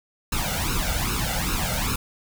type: noise with flanger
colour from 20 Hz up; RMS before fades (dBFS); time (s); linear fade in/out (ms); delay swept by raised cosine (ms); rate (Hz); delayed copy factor
pink; -25; 0.32-1.96; 5; 0.75 to 1.43; 2.5; +0.85
effects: none